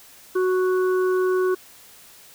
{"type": "harmonic tone", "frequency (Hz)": 370, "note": "F#4", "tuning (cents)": 0, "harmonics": [1, 3, 4], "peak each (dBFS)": [-18, -30, -32], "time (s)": [0.35, 1.55], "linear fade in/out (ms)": 10, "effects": ["white hiss -48 dBFS RMS until 2.34 s"]}